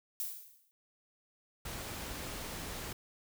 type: noise with exponential decay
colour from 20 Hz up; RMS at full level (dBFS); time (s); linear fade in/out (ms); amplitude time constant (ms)
violet; -35; 0.2-0.71; 0; 110
type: noise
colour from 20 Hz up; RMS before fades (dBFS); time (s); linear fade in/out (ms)
pink; -42; 1.65-2.93; 5
effects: none